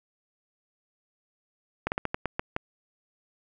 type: slowing click train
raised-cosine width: 0.5 ms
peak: -12 dBFS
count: 8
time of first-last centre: 1.87-2.564 s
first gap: 49 ms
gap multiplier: 1.23
effects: none